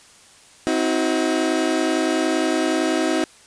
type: chord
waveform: 30% pulse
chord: C diminished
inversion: none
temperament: equal with one note detuned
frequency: 261.6 / 319.3 / 370 Hz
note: C4 / Eb4 / Gb4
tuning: 0 / +45 / 0 cents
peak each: -22 / -18 / -22 dBFS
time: 0.67-3.24 s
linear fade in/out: 0 ms
effects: white hiss -49 dBFS RMS until 3.46 s + resampled to 22050 Hz